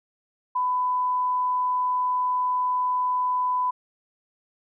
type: tone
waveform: sine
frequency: 1000 Hz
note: B5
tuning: 21 cents sharp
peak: -21 dBFS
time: 0.55-3.71 s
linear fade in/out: 10 ms
effects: none